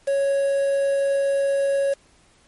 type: tone with quantisation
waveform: triangle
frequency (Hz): 554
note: C#5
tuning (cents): -1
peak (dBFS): -16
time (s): 0.07-1.94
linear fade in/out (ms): 10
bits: 6
effects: pink hiss -57 dBFS RMS until 2.47 s + MP3 48 kbps